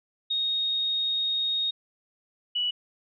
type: tone pair in turn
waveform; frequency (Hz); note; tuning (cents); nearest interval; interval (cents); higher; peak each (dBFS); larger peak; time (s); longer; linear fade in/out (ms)
sine; 3729 / 2945; A#7 / F#7; 0 / -9; major third; 409; first; -24; neither; 0.3-1.71 / 2.55-2.71; first; 10
effects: none